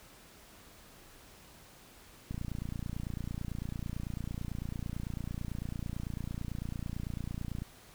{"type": "click train", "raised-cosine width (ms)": 5, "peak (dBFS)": -25, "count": 155, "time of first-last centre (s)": [2.31, 7.62], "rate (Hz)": 29, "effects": ["pink hiss -56 dBFS RMS until 7.94 s"]}